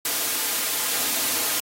white noise with comb filter, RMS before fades -24 dBFS, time 0.05-1.6 s, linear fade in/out 2 ms, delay 5.3 ms, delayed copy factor -0.55, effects high-pass 200 Hz 12 dB/octave + AAC 48 kbps

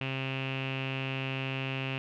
sawtooth tone with low-pass filter, 133.4 Hz, C3, 34 cents sharp, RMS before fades -34 dBFS, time 0.01-1.98 s, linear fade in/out 0 ms, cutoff 2700 Hz, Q 8.7, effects none

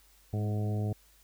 harmonic tone with a mistuned harmonic, 105.6 Hz, G#2, 29 cents sharp, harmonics 1 / 2 / 3 / 4 / 5 / 6 / 7, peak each -29 / -37 / -43 / -42 / -48 / -46 / -47 dBFS, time 0.33-0.93 s, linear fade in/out 5 ms, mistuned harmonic 2, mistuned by -33 cents, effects added 50 Hz sine -63 dBFS peak until 1.23 s + white hiss -63 dBFS RMS until 1.23 s

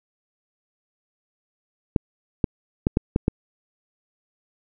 clicks, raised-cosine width 3 ms, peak -5 dBFS, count 6, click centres 1.962 / 2.442 / 2.869 / 2.971 / 3.161 / 3.281 s, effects none

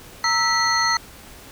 sine tone cluster, 925 / 1313 / 1954 / 4272 / 6190 Hz, A#5 / E6 / B6 / C8 / G8, -14 / -7 / -19 / +35 / -23 cents, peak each -25 / -22 / -22 / -23 / -28 dBFS, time 0.24-0.97 s, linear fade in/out 2 ms, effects pink hiss -43 dBFS RMS until 1.51 s

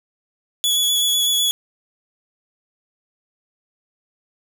sawtooth tone with vibrato, 3397 Hz, G#7, 38 cents sharp, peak -13 dBFS, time 0.64-1.51 s, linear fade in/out 0 ms, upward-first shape square, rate 8 Hz, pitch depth 12 cents each way, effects none

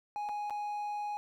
triangle tone with dropouts, 830.6 Hz, G#5, in tune, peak -32 dBFS, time 0.16-1.17 s, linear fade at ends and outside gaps 0 ms, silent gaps 0.289-0.293 / 0.498-0.506 s, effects none

